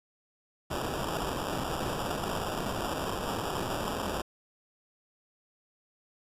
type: noise with sample-and-hold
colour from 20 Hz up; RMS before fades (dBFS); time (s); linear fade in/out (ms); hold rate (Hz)
violet; -33; 0.7-4.22; 10; 2100
effects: resampled to 32000 Hz

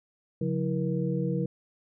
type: tone cluster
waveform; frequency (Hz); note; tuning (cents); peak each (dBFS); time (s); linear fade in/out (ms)
sine; 140.6 / 179.7 / 325.3 / 476.1; C#3 / F3 / E4 / A#4; +25 / +50 / -23 / +37; -30 / -29 / -35 / -33; 0.41-1.46; 5
effects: none

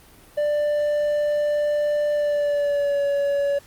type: tone with pitch glide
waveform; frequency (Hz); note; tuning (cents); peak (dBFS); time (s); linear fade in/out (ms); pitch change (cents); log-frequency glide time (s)
triangle; 591 to 566.3; D5 to C#5; +11 to +37; -17; 0.37-3.59; 10; -74; 2.13-3.03
effects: pink hiss -50 dBFS RMS until 3.66 s + Opus 32 kbps

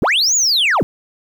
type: linear two-way sweep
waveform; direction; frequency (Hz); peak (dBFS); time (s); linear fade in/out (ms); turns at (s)
sine; up then down; 79.9 to 7040 to 79.9; -9; 0.02-0.83; 0; 0.35
effects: tanh soft clip ceiling -11 dBFS + 8-bit

